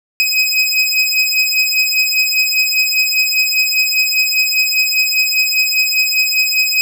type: beating tone pair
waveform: 25% pulse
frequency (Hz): 2525 / 2530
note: D#7 / D#7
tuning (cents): +25 / +28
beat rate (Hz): 5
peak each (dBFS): -11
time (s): 0.2-6.81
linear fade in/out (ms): 0
effects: none